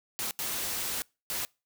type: noise bursts at uneven times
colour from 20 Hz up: white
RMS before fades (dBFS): -33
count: 3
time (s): 0.19-0.31 / 0.39-1.02 / 1.3-1.45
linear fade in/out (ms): 0
effects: noise-tail reverb RT60 0.3 s tail -26 dB re dry